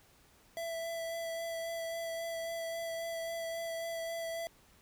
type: tone with vibrato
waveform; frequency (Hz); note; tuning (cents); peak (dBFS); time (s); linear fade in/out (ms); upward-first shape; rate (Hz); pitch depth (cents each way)
square; 664; E5; +12; -37; 0.57-4.47; 0; sine; 3.7; 13
effects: pink hiss -64 dBFS RMS until 4.81 s